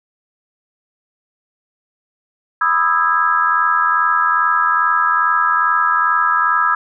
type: chord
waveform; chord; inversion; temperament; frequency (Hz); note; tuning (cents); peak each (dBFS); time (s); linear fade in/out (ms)
sine; E major seventh; second; just; 988.9 / 1236.1 / 1318.5 / 1648.1; B5 / D#6 / E6 / G#6; +2 / -12 / 0 / -14; -20 / -18 / -16 / -18; 2.61-6.75; 5
effects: none